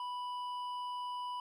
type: tone with hard clipping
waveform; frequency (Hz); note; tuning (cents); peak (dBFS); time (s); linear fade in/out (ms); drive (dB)
sine; 987.8; B5; 0; -39; 0-1.4; 2; 7
effects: none